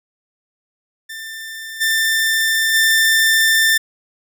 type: tone with level steps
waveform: sawtooth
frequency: 1786 Hz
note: A6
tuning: 25 cents sharp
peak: -25 / -11 / -8 dBFS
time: 1.09-3.78 s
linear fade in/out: 10 ms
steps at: 1.8 / 2.73 s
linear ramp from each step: 20 ms
effects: none